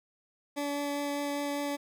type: tone with vibrato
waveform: 20% pulse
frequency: 286.9 Hz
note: D4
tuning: 40 cents flat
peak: -26 dBFS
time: 0.56-1.77 s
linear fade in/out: 20 ms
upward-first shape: triangle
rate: 5 Hz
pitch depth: 9 cents each way
effects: none